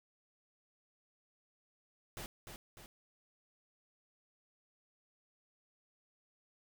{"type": "noise with echo", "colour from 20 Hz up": "pink", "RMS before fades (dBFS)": -45, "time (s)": [2.17, 2.26], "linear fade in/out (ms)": 0, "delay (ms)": 300, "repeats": 2, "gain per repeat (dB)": -5, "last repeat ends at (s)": 2.86, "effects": []}